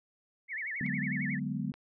sine tone with vibrato, 1973 Hz, B6, 2 cents flat, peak -34 dBFS, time 0.48-1.4 s, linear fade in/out 50 ms, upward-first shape sine, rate 11 Hz, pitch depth 230 cents each way
sine chord, G# half-diminished seventh, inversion second, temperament equal, 146.83 / 185 / 207.7 / 246.9 Hz, D3 / F#3 / G#3 / B3, 0 / 0 / 0 / 0 cents, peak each -37 dBFS, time 0.81-1.72 s, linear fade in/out 2 ms
clicks, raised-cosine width 0.3 ms, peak -34 dBFS, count 2, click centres 0.863 / 1.74 s
effects none

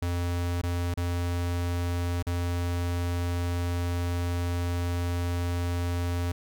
square tone with dropouts, 87.31 Hz, F2, in tune, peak -27 dBFS, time 0.02-6.32 s, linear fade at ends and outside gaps 5 ms, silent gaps 0.616-0.634 / 0.941-0.973 / 2.226-2.267 s, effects none

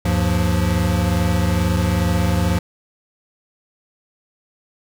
square tone cluster, 77.6 / 99.9 / 176.5 Hz, D#2 / G2 / F3, -4 / +33 / +19 cents, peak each -21 dBFS, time 0.05-2.59 s, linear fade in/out 5 ms, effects none

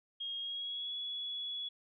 sine tone with pitch glide, 3257 to 3384 Hz, G#7 to G#7, -34 to +32 cents, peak -37 dBFS, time 0.2-1.69 s, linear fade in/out 10 ms, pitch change +66 cents, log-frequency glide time 0.4-0.94 s, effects none

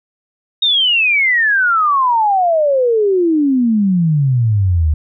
sine exponential sweep, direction down, 3749 to 73.42 Hz, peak -10 dBFS, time 0.62-4.94 s, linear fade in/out 5 ms, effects none

